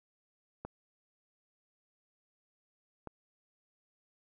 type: clicks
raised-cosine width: 1 ms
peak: -26 / -28 dBFS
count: 2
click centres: 0.65 / 3.073 s
effects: none